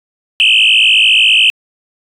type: tone with frequency modulation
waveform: sine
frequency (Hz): 2822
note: F7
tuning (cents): +17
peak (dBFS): -4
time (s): 0.4-1.5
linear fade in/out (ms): 0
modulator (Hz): 54.3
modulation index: 5.4
effects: tanh soft clip ceiling -3 dBFS